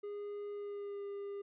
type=tone with pitch glide; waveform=triangle; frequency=410.5 to 402.1 Hz; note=G#4 to G4; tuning=-20 to +44 cents; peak=-38 dBFS; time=0.03-1.42 s; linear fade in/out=10 ms; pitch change=-36 cents; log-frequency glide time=0.52-1.04 s; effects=resampled to 8000 Hz